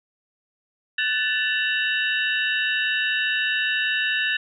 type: tone cluster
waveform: sine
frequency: 1506 / 1752 / 2717 / 2957 / 3752 Hz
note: F#6 / A6 / F7 / F#7 / A#7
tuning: +30 / -8 / -48 / -2 / +11 cents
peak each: -30 / -23 / -28 / -29 / -31 dBFS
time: 0.98-4.37 s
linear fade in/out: 5 ms
effects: none